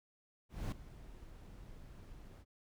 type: noise with ADSR envelope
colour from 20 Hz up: brown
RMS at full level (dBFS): -36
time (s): 0.49-2.45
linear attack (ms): 230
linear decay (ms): 3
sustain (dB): -17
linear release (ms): 46
effects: none